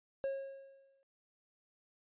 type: tone with exponential decay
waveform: triangle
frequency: 544 Hz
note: C#5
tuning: 33 cents flat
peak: -30 dBFS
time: 0.24-1.03 s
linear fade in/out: 0 ms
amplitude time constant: 170 ms
effects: resampled to 8000 Hz